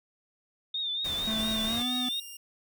sine tone with vibrato, 3628 Hz, A#7, 48 cents flat, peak -29 dBFS, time 0.74-2.2 s, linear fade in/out 5 ms, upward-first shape triangle, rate 4.3 Hz, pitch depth 75 cents each way
pink noise, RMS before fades -39 dBFS, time 1.04-1.83 s, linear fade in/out 10 ms
square tone with pitch glide, 220 to 249.8 Hz, A3 to B3, 0 to +20 cents, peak -32 dBFS, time 1.27-2.09 s, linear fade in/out 5 ms, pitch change +220 cents, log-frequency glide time 1.67-1.86 s
10% pulse tone, 2806 Hz, F7, 8 cents sharp, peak -33 dBFS, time 1.38-2.37 s, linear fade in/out 5 ms
effects none

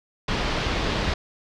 pink low-pass noise, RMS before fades -25 dBFS, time 0.28-1.14 s, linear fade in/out 5 ms, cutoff 4700 Hz, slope 24 dB/octave, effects none

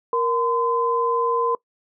sine tone pair together, 468.9 / 1022 Hz, A#4 / C6, +10 / -41 cents, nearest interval octave + minor second, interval 1349 cents, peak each -21 dBFS, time 0.13-1.55 s, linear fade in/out 2 ms, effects noise-tail reverb RT60 0.1 s tail -22 dB re dry

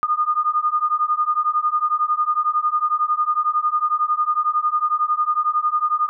sine beating tone pair, 1217 / 1228 Hz, D#6 / D#6, -39 / -23 cents, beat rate 11 Hz, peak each -20 dBFS, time 0.03-6.09 s, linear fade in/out 0 ms, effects none

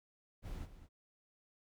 brown noise with echo, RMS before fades -44 dBFS, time 0.42-0.68 s, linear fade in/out 50 ms, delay 210 ms, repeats 1, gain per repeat -12 dB, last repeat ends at 0.89 s, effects none

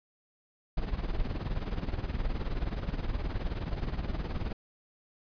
brown noise with tremolo, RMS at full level -29 dBFS, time 0.77-4.53 s, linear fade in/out 5 ms, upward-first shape triangle, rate 19 Hz, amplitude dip 80%, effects resampled to 11025 Hz

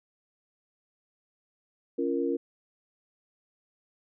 sine chord, Bb minor, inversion first, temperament equal with one note detuned, 277.2 / 344.6 / 466.2 Hz, Db4 / F4 / Bb4, 0 / -23 / 0 cents, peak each -30 dBFS, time 1.98-2.37 s, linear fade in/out 10 ms, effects none

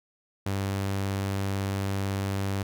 sawtooth tone, 98 Hz, G2, in tune, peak -23 dBFS, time 0.46-2.63 s, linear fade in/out 5 ms, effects none

